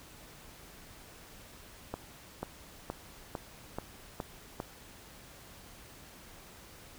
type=accelerating click train; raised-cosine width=1 ms; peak=-21 dBFS; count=7; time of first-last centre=1.94-4.601 s; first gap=490 ms; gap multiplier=0.96; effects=pink hiss -53 dBFS RMS until 6.98 s